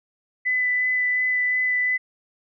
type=tone with vibrato; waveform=sine; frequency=2000 Hz; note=B6; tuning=21 cents sharp; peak=-19 dBFS; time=0.45-1.98 s; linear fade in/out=20 ms; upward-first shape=sine; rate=2.8 Hz; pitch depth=9 cents each way; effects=none